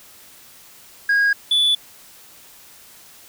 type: tone pair in turn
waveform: sine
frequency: 1638 / 3461 Hz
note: G#6 / A7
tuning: -24 / -29 cents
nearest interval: octave + minor second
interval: 1295 cents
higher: second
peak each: -11 dBFS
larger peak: neither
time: 1.09-1.33 / 1.51-1.75 s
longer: neither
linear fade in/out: 5 ms
effects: tanh soft clip ceiling -13 dBFS + white hiss -46 dBFS RMS until 3.28 s